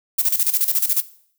violet noise with tremolo, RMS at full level -17 dBFS, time 0.18-1.02 s, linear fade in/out 10 ms, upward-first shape square, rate 14 Hz, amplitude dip 75%, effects noise-tail reverb RT60 0.6 s tail -18 dB re dry

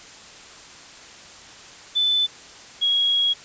sine tone pair in turn, 3508 / 3311 Hz, A7 / G#7, -6 / -6 cents, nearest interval minor second, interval 100 cents, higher first, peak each -17 dBFS, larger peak neither, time 1.95-2.27 / 2.81-3.34 s, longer second, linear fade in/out 20 ms, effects white hiss -43 dBFS RMS until 3.44 s + resampled to 16000 Hz

